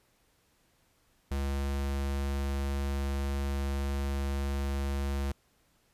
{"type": "tone", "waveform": "square", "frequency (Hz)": 69.3, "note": "C#2", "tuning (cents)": 0, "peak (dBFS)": -30, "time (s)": [1.31, 5.32], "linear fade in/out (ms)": 5, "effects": ["pink hiss -69 dBFS RMS until 5.93 s", "resampled to 32000 Hz"]}